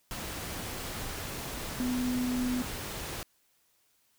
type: tone in noise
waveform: sine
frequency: 249.6 Hz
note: B3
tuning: 19 cents sharp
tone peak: -28 dBFS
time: 1.8-2.62 s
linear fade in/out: 0 ms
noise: pink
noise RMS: -38 dBFS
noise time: 0.11-3.23 s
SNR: +7 dB
effects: white hiss -70 dBFS RMS until 4.18 s